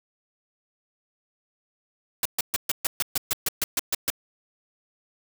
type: noise bursts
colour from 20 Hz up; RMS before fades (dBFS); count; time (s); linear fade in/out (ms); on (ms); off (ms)
white; -24; 13; 2.23-4.102; 2; 24; 130
effects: none